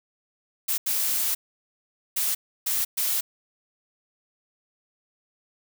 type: noise bursts at uneven times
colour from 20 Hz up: blue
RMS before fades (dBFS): -25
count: 5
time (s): 0.68-0.78 / 0.86-1.35 / 2.16-2.35 / 2.66-2.85 / 2.97-3.21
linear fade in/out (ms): 10
effects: none